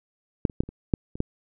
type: clicks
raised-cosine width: 3 ms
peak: -6 / -26 / -7 / -29 / -25 / -7 / -24 / -10 dBFS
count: 8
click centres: 0.452 / 0.498 / 0.605 / 0.636 / 0.69 / 0.938 / 1.155 / 1.204 s
effects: none